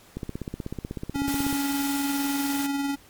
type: click train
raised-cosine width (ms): 3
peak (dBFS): -18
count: 23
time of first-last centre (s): 0.17-1.528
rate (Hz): 16.2
type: tone with tremolo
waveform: square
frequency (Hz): 280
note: C#4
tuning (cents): +18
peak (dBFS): -24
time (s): 1.14-2.96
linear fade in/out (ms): 20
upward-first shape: sine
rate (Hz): 20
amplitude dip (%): 35
type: noise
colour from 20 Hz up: white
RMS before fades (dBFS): -34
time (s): 1.27-2.67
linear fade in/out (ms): 10
effects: pink hiss -53 dBFS RMS until 3.09 s + MP3 96 kbps